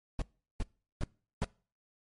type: noise bursts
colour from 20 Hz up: brown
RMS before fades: -31 dBFS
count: 4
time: 0.19-1.446 s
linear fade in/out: 2 ms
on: 29 ms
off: 380 ms
effects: noise-tail reverb RT60 0.4 s tail -24 dB re dry + MP3 48 kbps